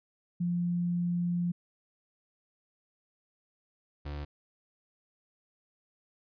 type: tone pair in turn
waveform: sine / 35% pulse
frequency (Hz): 174.5 / 72.9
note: F3 / D2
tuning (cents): -1 / -12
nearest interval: octave + minor third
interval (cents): 1511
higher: first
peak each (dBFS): -27 / -34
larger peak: first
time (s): 0.4-1.52 / 4.05-4.25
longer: first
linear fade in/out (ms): 10
effects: resampled to 11025 Hz